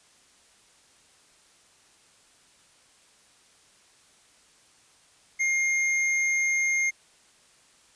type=tone; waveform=square; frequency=2125 Hz; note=C7; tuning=26 cents sharp; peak=-23 dBFS; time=5.39-6.91 s; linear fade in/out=20 ms; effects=white hiss -59 dBFS RMS until 7.95 s + resampled to 22050 Hz